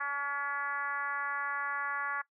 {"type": "tone with frequency modulation", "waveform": "sine", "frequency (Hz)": 1416, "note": "F6", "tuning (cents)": 23, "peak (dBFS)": -31, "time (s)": [0, 2.22], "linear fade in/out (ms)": 10, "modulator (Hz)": 283, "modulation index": 1.6, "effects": ["noise-tail reverb RT60 0.1 s tail -20 dB re dry"]}